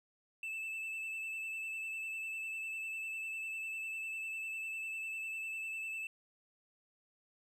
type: tone with vibrato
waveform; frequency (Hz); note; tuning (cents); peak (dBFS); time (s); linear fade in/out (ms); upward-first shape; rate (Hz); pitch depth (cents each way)
triangle; 2637; E7; 0; -37; 0.43-6.07; 2; square; 10; 17
effects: none